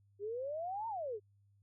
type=exponential two-way sweep; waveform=sine; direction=up then down; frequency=392 to 930 to 392 Hz; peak=-37 dBFS; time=0.19-1.2 s; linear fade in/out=50 ms; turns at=0.88 s; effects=added 100 Hz sine -66 dBFS peak until 1.62 s